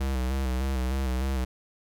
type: tone with vibrato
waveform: square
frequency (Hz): 65.2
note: C2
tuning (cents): -5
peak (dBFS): -26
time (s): 0-1.45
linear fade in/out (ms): 10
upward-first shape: square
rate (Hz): 3.3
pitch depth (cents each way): 45
effects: none